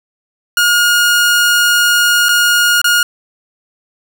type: tone with dropouts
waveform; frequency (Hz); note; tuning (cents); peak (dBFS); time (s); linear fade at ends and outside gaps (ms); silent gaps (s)
sawtooth; 1430; F6; +41; -5; 0.57-3.03; 2; 2.286-2.29 / 2.816-2.843
effects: none